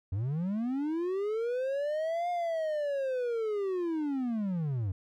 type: linear two-way sweep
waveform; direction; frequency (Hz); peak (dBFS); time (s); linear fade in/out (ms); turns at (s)
triangle; up then down; 88.4 to 712 to 88.4; -27; 0.12-4.92; 5; 2.3
effects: none